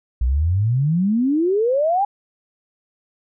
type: exponential sweep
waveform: sine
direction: up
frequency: 57.5 to 830.6 Hz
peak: -15 dBFS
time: 0.21-2.05 s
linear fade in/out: 5 ms
effects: none